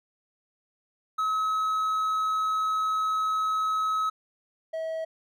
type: tone pair in turn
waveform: triangle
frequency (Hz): 1283 / 644.7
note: E6 / E5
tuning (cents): -47 / -39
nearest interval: octave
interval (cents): 1192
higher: first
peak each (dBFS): -22 / -27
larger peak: first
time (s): 1.18-4.1 / 4.73-5.05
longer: first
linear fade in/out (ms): 10
effects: none